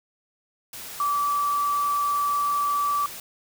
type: tone in noise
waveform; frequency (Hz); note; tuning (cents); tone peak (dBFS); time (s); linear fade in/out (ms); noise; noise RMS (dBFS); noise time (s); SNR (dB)
sine; 1157; D6; -26; -21; 1-3.06; 2; white; -38; 0.73-3.2; +14
effects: none